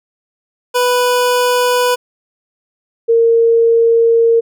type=tone pair in turn; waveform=25% pulse / sine; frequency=493.9 / 460.5 Hz; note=B4 / A#4; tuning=0 / -21 cents; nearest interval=minor second; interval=121 cents; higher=first; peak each=-7 dBFS; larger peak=neither; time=0.74-1.96 / 3.08-4.41 s; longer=second; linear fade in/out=20 ms; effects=none